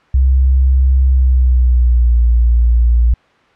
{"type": "tone with pitch glide", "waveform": "sine", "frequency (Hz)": [65.5, 58.69], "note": ["C2", "A#1"], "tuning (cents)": [2, 12], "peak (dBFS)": -7, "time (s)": [0.14, 3.14], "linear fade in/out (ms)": 5, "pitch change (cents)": -190, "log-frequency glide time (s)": [1.06, 2.18], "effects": ["white hiss -50 dBFS RMS until 3.55 s", "low-pass 2000 Hz 12 dB/octave"]}